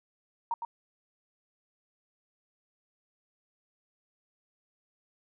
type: tone with echo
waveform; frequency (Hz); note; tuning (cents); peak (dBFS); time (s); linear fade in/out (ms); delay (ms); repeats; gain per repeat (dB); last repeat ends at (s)
sine; 932.3; A#5; 0; -27; 0.51-0.54; 2; 110; 1; -6; 0.65
effects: none